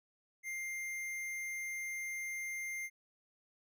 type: tone with hard clipping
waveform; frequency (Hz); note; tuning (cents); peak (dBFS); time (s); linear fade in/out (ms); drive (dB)
sine; 2100; C7; +6; -40; 0.43-2.9; 50; 14
effects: none